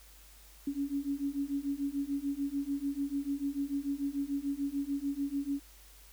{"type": "beating tone pair", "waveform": "sine", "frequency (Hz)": [277.2, 284], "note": ["C#4", "C#4"], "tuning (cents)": [0, 42], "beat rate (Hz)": 6.8, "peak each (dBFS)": [-35, -34], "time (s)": [0.67, 5.6], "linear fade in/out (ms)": 5, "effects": ["added 50 Hz sine -56 dBFS peak until 6.12 s", "white hiss -58 dBFS RMS until 6.12 s"]}